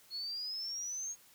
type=exponential sweep; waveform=sine; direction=up; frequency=4300 to 6600 Hz; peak=-37 dBFS; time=0.1-1.16 s; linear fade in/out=50 ms; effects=white hiss -62 dBFS RMS until 1.34 s